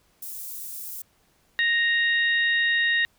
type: high-pass noise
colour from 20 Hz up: white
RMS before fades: -36 dBFS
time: 0.22-1.02 s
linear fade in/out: 5 ms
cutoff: 10000 Hz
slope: 12 dB/octave
type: harmonic tone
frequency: 932.3 Hz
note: A#5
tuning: in tune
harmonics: 2 / 3 / 4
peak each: -20 / -31 / -29 dBFS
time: 1.59-3.05 s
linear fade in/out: 0 ms
effects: pink hiss -64 dBFS RMS until 3.18 s